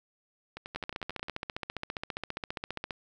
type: two click trains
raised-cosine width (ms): 0.3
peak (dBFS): -18 / -24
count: 33 / 9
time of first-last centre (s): 0.76-2.908 / 0.57-1.284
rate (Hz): 14.9 / 11.2
effects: none